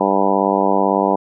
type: harmonic tone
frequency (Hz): 98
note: G2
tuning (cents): 0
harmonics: 2 / 3 / 4 / 5 / 6 / 7 / 8 / 9 / 10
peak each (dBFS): -22 / -22 / -22 / -22 / -22 / -22 / -22 / -22 / -22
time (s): 0-1.16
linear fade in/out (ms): 10
effects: none